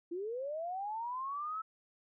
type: linear sweep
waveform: sine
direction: up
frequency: 329.6 to 1318.5 Hz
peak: -36 dBFS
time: 0.11-1.62 s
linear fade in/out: 10 ms
effects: none